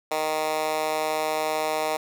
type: tone with high-pass filter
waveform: 10% pulse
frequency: 155.56 Hz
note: D#3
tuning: in tune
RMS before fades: -26 dBFS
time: 0.11-1.97 s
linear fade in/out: 5 ms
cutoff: 600 Hz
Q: 1.4
effects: none